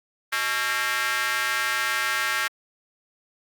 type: tone with high-pass filter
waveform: square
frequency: 123.47 Hz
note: B2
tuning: in tune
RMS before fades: -25 dBFS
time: 0.32-2.48 s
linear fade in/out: 10 ms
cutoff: 1600 Hz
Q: 2.5
effects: Opus 32 kbps

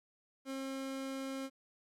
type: tone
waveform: 30% pulse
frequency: 268.3 Hz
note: C4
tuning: 44 cents sharp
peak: -36 dBFS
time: 0.45-1.5 s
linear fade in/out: 50 ms
effects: low-pass 12000 Hz 12 dB/octave + 12-bit

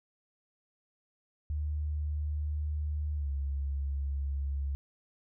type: tone with pitch glide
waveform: sine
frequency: 74.9 to 69.48 Hz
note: D2 to C#2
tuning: +35 to +5 cents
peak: -30 dBFS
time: 1.5-4.75 s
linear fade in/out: 0 ms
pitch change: -130 cents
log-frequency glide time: 3.15-3.3 s
effects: none

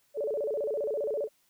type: tone with vibrato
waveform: sine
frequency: 499.8 Hz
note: B4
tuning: 21 cents sharp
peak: -28 dBFS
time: 0.14-1.29 s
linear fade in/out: 50 ms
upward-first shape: square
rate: 15 Hz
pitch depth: 240 cents each way
effects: white hiss -69 dBFS RMS until 1.49 s

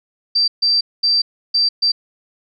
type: tone bursts at uneven times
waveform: sine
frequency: 4684 Hz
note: D8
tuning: 5 cents flat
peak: -12 dBFS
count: 5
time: 0.35-0.48 / 0.62-0.81 / 1.03-1.22 / 1.54-1.69 / 1.82-1.92 s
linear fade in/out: 10 ms
effects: none

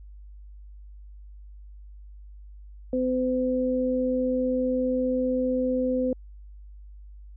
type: tone pair together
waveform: sine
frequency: 254.8 / 510 Hz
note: C4 / C5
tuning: -46 / -44 cents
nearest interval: octave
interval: 1202 cents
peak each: -25 dBFS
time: 2.93-6.13 s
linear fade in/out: 2 ms
effects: added 50 Hz sine -42 dBFS peak until 7.36 s

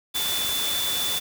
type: tone in noise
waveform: sine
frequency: 3494 Hz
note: A7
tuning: 13 cents flat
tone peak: -26 dBFS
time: 0.14-1.2 s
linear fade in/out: 20 ms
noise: white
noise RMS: -28 dBFS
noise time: 0.14-1.2 s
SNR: -1 dB
effects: none

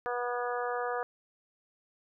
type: harmonic tone with a mistuned harmonic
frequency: 243.9 Hz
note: B3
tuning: 21 cents flat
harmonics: 2 / 3 / 4 / 5 / 6 / 7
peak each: -34 / -36 / -40 / -38 / -42 / -42 dBFS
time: 0.06-1.03 s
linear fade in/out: 0 ms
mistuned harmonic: 7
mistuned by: -20 cents
effects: none

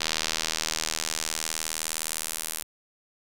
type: tone with band-pass filter sweep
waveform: sawtooth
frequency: 79.5 Hz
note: D#2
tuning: 38 cents sharp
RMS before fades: -31 dBFS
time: 0-2.63 s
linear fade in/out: 10 ms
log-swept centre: 4600 to 11000 Hz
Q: 1.2
effects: none

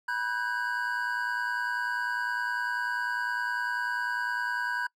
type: tone cluster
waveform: triangle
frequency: 973 / 1508 / 1618 Hz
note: B5 / F#6 / G#6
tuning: -26 / +32 / -46 cents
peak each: -32 / -30 / -31 dBFS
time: 0.08-4.87 s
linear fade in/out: 5 ms
effects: noise-tail reverb RT60 0.1 s tail -25 dB re dry

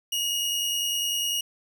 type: tone pair together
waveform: sawtooth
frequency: 2794 / 2884 Hz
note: F7 / F#7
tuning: 0 / -45 cents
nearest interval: minor second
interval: 55 cents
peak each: -32 / -22 dBFS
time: 0.12-1.41 s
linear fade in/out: 5 ms
effects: none

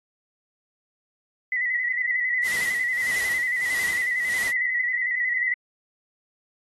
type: tone with vibrato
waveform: sine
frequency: 1975.5 Hz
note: B6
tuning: in tune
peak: -22 dBFS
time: 1.52-5.54 s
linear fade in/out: 2 ms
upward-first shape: square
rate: 11 Hz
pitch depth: 43 cents each way
type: noise with tremolo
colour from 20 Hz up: white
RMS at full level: -32 dBFS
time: 2.42-4.53 s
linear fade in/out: 50 ms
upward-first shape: sine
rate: 1.6 Hz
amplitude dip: 85%
effects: AAC 32 kbps

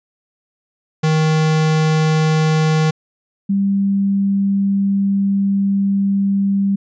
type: tone pair in turn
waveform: square / sine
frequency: 156.8 / 197.56 Hz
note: D#3 / G3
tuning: +14 / +14 cents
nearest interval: major third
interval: 400 cents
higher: second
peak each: -13 / -13 dBFS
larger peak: neither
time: 1.03-2.91 / 3.49-6.76 s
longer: second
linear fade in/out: 10 ms
effects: resampled to 16000 Hz

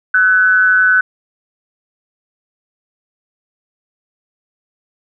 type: tone with amplitude modulation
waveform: sine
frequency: 1501 Hz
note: F#6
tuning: 24 cents sharp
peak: -5 dBFS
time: 0.14-1.01 s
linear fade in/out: 5 ms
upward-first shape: sine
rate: 189 Hz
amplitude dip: 60%
effects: none

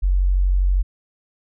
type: tone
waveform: sine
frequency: 46.25 Hz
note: F#1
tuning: in tune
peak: -14 dBFS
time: 0.02-0.83 s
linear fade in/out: 20 ms
effects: none

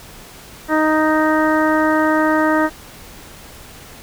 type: harmonic tone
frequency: 311.1 Hz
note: D#4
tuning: in tune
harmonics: 1 / 2 / 3 / 4 / 5 / 6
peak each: -16 / -19 / -21 / -22 / -23 / -24 dBFS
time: 0.68-2.7 s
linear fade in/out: 50 ms
effects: pink hiss -39 dBFS RMS until 4.02 s

